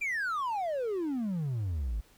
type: exponential sweep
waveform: triangle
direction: down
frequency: 2430 to 49 Hz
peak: -27 dBFS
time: 0.01-2.01 s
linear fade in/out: 10 ms
effects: tanh soft clip ceiling -23 dBFS + pink hiss -62 dBFS RMS until 2.17 s